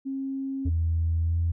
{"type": "tone", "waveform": "sine", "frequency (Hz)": 270, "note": "C#4", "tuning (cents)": -45, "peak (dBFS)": -28, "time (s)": [0.05, 0.7], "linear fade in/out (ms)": 20}
{"type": "tone with pitch glide", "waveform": "sine", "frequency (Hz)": [82.41, 84.24], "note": ["E2", "E2"], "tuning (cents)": [0, 38], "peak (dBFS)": -21, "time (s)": [0.65, 1.52], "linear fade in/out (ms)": 10, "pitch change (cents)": 38, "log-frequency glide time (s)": [1.22, 1.38]}
{"effects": ["tanh soft clip ceiling -17 dBFS"]}